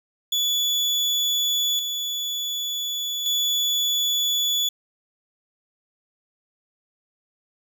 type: tone with tremolo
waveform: 35% pulse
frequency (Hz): 3436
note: A7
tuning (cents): -42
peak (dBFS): -18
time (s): 0.32-4.69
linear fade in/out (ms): 5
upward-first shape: square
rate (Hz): 0.34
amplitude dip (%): 45
effects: none